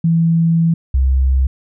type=tone pair in turn; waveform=sine; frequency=165.6 / 65.85 Hz; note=E3 / C2; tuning=+8 / +12 cents; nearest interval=octave + major third; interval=1596 cents; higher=first; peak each=-10 dBFS; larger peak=neither; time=0.04-0.74 / 0.94-1.47 s; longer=first; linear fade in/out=5 ms; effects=none